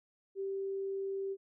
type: tone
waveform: sine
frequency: 390 Hz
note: G4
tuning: 9 cents flat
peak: -34 dBFS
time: 0.35-1.37 s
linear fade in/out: 50 ms
effects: none